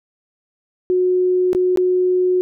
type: tone with dropouts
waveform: sine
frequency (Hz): 365.1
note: F#4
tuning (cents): -23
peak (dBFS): -13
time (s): 0.9-2.41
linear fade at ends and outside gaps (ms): 0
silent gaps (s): 1.531-1.549 / 1.76-1.773
effects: none